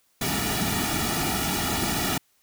pink noise with comb filter, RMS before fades -26 dBFS, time 0.21-2.18 s, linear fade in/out 5 ms, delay 1.9 ms, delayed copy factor -0.85, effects white hiss -66 dBFS RMS until 2.42 s

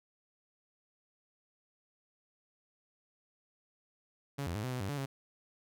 sawtooth tone with pitch steps, 140.4 / 85.2 / 105.7 / 127.7 / 126.1 / 97.3 / 143.9 / 136.2 Hz, C#3 / F2 / G#2 / C3 / B2 / G2 / D3 / C#3, +22 / -42 / +31 / -42 / +36 / -12 / -35 / -30 cents, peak -31 dBFS, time 4.38-5.06 s, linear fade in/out 10 ms, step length 85 ms, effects none

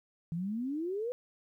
sine exponential sweep, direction up, 159.7 to 506 Hz, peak -32 dBFS, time 0.32-1.12 s, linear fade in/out 0 ms, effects 12-bit

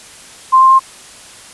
sine tone with pitch steps, 1046.5 / 1053.2 / 1059.9 Hz, C6 / C6 / C6, 0 / +11 / +22 cents, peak -4 dBFS, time 0.52-0.796 s, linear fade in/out 20 ms, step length 92 ms, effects white hiss -37 dBFS RMS until 1.53 s + resampled to 24000 Hz

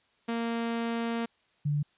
sawtooth / sine tone pair in turn, 231.7 / 146.68 Hz, A#3 / D3, -10 / -2 cents, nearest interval minor sixth, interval 792 cents, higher first, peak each -25 dBFS, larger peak neither, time 0.28-1.26 / 1.65-1.83 s, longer first, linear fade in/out 10 ms, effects white hiss -68 dBFS RMS until 1.97 s + resampled to 8000 Hz

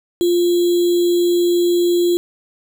sine tone with sample-and-hold, 349.2 Hz, F4, in tune, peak -12 dBFS, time 0.21-2.17 s, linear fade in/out 0 ms, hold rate 3675 Hz, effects none

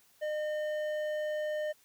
sine tone with hard clipping, 608 Hz, D#5, 40 cents flat, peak -33 dBFS, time 0.21-1.73 s, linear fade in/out 20 ms, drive 8 dB, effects white hiss -65 dBFS RMS until 1.84 s

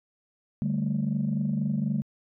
sine chord, D suspended fourth, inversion none, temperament equal, 146.83 / 196 / 220 Hz, D3 / G3 / A3, 0 / 0 / 0 cents, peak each -28 dBFS, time 0.62-2.02 s, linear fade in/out 0 ms, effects tanh soft clip ceiling -18 dBFS

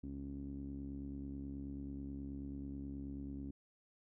sawtooth tone with low-pass filter, 69.3 Hz, C#2, in tune, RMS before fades -45 dBFS, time 0.03-3.51 s, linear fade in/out 5 ms, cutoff 270 Hz, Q 6.3, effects none

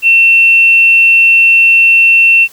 sine tone, 2700 Hz, E7, 41 cents sharp, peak -3 dBFS, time 0.02-2.48 s, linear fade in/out 50 ms, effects white hiss -40 dBFS RMS until 2.52 s

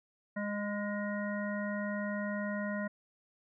harmonic tone with a mistuned harmonic, 205.5 Hz, G#3, 18 cents flat, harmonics 1 / 3 / 5 / 7 / 9, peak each -35 / -39 / -46 / -44 / -42 dBFS, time 0.36-2.88 s, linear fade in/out 10 ms, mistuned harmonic 9, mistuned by +25 cents, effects none

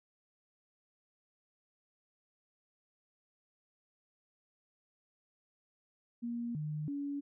sine tone with pitch steps, 236.5 / 151.6 / 284 Hz, A#3 / D#3 / C#4, +25 / -45 / +42 cents, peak -35 dBFS, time 6.22-7.21 s, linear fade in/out 20 ms, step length 330 ms, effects none

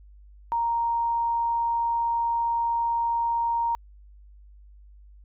sine tone, 932.3 Hz, A#5, in tune, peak -22 dBFS, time 0.52-3.75 s, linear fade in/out 0 ms, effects added 50 Hz sine -47 dBFS peak until 5.24 s

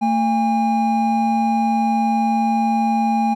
triangle tone pair together, 224.9 / 813 Hz, A3 / G#5, +38 / -37 cents, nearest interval octave + minor seventh, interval 2225 cents, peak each -16 dBFS, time 0.01-3.35 s, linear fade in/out 20 ms, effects none

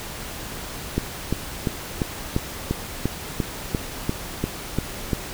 click train, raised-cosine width 3 ms, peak -8 dBFS, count 13, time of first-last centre 0.98-5.132 s, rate 2.89 Hz, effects pink hiss -34 dBFS RMS until 5.33 s

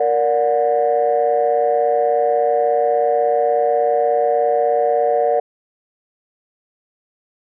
sine chord, Bb augmented, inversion none, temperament just, 466.2 / 582.7 / 728.4 Hz, Bb4 / D5 / F#5, 0 / -14 / -27 cents, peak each -17 dBFS, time 0-5.4 s, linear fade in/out 5 ms, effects tanh soft clip ceiling -7 dBFS

